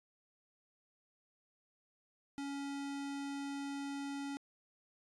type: tone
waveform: square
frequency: 280 Hz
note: C#4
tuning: 18 cents sharp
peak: -40 dBFS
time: 2.38-4.37 s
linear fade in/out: 0 ms
effects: resampled to 22050 Hz